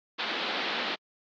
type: band-pass noise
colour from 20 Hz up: white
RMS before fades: -32 dBFS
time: 0.18-0.96 s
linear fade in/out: 20 ms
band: 200 to 4200 Hz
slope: 48 dB/octave
effects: AAC 64 kbps